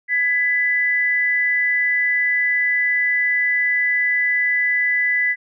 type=tone pair together; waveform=sine; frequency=1677 / 1994.3 Hz; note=G#6 / B6; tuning=+16 / +16 cents; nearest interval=minor third; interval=300 cents; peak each=-25 / -16 dBFS; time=0.08-5.36 s; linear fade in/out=50 ms; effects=none